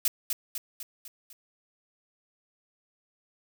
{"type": "noise with echo", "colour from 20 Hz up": "blue", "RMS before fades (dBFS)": -24, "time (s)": [0.05, 0.08], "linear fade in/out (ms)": 2, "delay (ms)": 250, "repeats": 5, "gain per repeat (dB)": -5, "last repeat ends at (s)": 1.33, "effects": []}